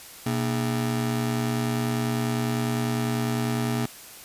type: ring-modulated tone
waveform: 35% pulse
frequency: 179.8 Hz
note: F#3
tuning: 49 cents flat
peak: -19 dBFS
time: 0.26-3.86 s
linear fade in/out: 5 ms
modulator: 54.9 Hz
effects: white hiss -44 dBFS RMS until 4.24 s + resampled to 32000 Hz